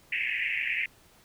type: band-pass noise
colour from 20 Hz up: white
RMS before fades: -30 dBFS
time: 0.12-0.86 s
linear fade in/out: 5 ms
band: 1800 to 2700 Hz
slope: 96 dB/octave
effects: pink hiss -59 dBFS RMS until 1.24 s